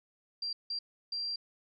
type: tone bursts at uneven times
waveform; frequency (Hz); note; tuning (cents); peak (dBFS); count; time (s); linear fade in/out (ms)
sine; 4734; D8; +13; -33; 3; 0.42-0.53 / 0.7-0.79 / 1.12-1.36; 5
effects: none